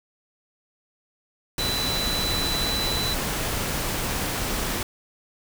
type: tone in noise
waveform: sine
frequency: 3982 Hz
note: B7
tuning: 14 cents sharp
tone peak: -26 dBFS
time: 1.59-3.14 s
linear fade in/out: 2 ms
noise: pink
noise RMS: -27 dBFS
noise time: 1.58-4.83 s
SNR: -2 dB
effects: none